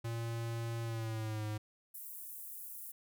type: tone with pitch glide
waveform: square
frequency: 115.7 to 106.71 Hz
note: A#2 to G#2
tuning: -13 to +47 cents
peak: -37 dBFS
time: 0.04-1.58 s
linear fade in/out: 10 ms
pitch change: -140 cents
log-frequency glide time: 0.83-1.45 s
type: high-pass noise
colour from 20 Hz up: pink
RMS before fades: -47 dBFS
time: 1.94-2.92 s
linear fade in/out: 10 ms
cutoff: 11000 Hz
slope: 24 dB/octave
effects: none